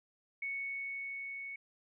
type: tone with level ramp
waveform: sine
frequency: 2217 Hz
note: C#7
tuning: in tune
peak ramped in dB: -35 to -41 dBFS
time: 0.42-1.56 s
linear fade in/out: 5 ms
effects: none